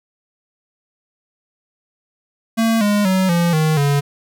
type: tone with pitch steps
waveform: square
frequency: 226.2 / 206.2 / 188.03 / 171.43 / 156.29 / 142.5 Hz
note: A3 / G#3 / F#3 / F3 / D#3 / C#3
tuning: +48 / -12 / +28 / -32 / +8 / +48 cents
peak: -14 dBFS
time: 2.57-4.01 s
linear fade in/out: 20 ms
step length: 240 ms
effects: none